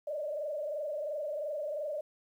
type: tone with frequency modulation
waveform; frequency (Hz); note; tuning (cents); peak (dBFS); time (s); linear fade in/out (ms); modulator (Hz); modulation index
sine; 596; D5; +25; -33; 0.07-2.01; 5; 22.9; 1.4
effects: 11-bit